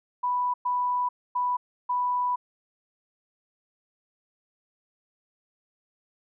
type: tone bursts at uneven times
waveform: sine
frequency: 987.8 Hz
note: B5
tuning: in tune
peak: -23 dBFS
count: 4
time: 0.23-0.54 / 0.65-1.09 / 1.35-1.57 / 1.89-2.36 s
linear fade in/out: 10 ms
effects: none